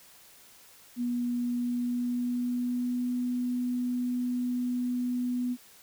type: tone with pitch glide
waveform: sine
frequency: 242.5 to 247 Hz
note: B3 to B3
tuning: -31 to 0 cents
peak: -27 dBFS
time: 0.96-5.57 s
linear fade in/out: 50 ms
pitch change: +31 cents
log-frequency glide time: 1.51-3.17 s
effects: white hiss -55 dBFS RMS until 5.82 s